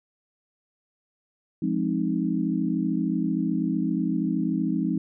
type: chord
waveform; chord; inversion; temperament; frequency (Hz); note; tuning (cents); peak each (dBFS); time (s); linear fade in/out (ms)
sine; F minor seventh; none; equal with one note detuned; 174.61 / 207.7 / 263.1 / 311.1; F3 / Ab3 / C4 / Eb4; 0 / 0 / +10 / 0; -28; 1.62-4.98; 5
effects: none